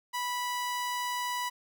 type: tone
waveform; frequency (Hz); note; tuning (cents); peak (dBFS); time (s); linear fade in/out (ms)
sawtooth; 984; B5; -7; -27; 0.13-1.5; 20
effects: none